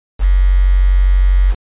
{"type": "tone with quantisation", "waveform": "sine", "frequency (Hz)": 46.25, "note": "F#1", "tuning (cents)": 0, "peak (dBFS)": -7, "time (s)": [0.19, 1.55], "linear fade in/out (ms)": 50, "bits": 5, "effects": ["resampled to 8000 Hz"]}